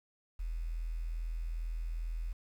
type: tone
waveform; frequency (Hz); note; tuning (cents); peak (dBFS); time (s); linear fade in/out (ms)
sine; 41.2; E1; 0; -34; 0.39-2.33; 10
effects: 10-bit